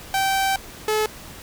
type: tone pair in turn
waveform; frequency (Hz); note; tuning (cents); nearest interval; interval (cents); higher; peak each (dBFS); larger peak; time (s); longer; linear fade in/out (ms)
sawtooth; 776 / 430.3; G5 / A4; -18 / -39; minor seventh; 1021; first; -15; neither; 0.14-0.56 / 0.88-1.06; first; 2
effects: pink hiss -40 dBFS RMS until 1.42 s